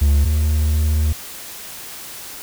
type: tone pair in turn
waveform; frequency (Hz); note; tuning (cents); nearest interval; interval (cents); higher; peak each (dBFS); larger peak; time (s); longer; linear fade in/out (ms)
triangle; 72.1 / 76.39; D2 / D#2; -31 / -31; minor second; 100; second; -9 / -12; first; 0.01-0.25 / 0.25-1.13; second; 10
effects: white hiss -34 dBFS RMS until 2.42 s